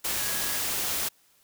sine tone in noise, 1661.2 Hz, G#6, in tune, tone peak -40 dBFS, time 0.2-0.6 s, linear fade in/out 10 ms, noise white, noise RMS -29 dBFS, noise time 0.04-1.09 s, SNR -14 dB, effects white hiss -63 dBFS RMS until 1.43 s

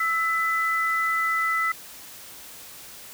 sine tone pair together, 1315.6 / 2000 Hz, E6 / B6, -4 / +21 cents, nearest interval perfect fifth, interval 725 cents, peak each -24 dBFS, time 0-1.72 s, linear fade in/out 5 ms, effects white hiss -43 dBFS RMS until 3.13 s

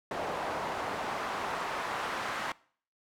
pink noise with band-pass filter sweep, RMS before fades -35 dBFS, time 0.11-2.52 s, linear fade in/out 2 ms, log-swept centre 740 to 1300 Hz, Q 1.2, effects noise-tail reverb RT60 0.5 s tail -22 dB re dry

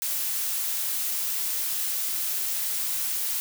blue noise, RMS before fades -28 dBFS, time 0.02-3.4 s, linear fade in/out 0 ms, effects none

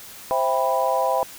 sine chord, C major seventh, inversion none, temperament equal with one note detuned, 523.3 / 659.3 / 791.7 / 987.8 Hz, C5 / E5 / G5 / B5, 0 / 0 / +17 / 0 cents, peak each -24 dBFS, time 0.31-1.23 s, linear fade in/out 0 ms, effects white hiss -41 dBFS RMS until 1.38 s

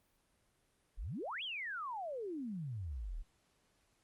sine exponential two-way sweep, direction up then down, 32.62 to 3400 to 32.62 Hz, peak -39 dBFS, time 0.97-3.23 s, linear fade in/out 20 ms, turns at 1.43 s, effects pink hiss -75 dBFS RMS until 4.03 s + Opus 32 kbps

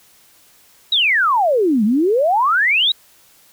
sine exponential two-way sweep, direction down then up, 3957 to 200 to 3957 Hz, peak -12 dBFS, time 0.92-2.92 s, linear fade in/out 5 ms, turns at 1.84 s, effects white hiss -51 dBFS RMS until 3.52 s

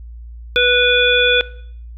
harmonic tone, 491.9 Hz, B4, 7 cents flat, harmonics 1 / 3 / 5 / 7, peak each -16 / -16 / -16 / -16 dBFS, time 0.56-1.41 s, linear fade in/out 0 ms, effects noise-tail reverb RT60 0.6 s tail -19 dB re dry + added 58 Hz sine -31 dBFS peak until 1.97 s

